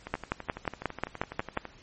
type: two click trains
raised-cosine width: 0.5 ms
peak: -12 / -22 dBFS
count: 9 / 20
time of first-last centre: 0.14-1.574 / 0.07-1.653 s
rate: 5.58 / 12 Hz
effects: pink hiss -55 dBFS RMS until 1.82 s + MP3 32 kbps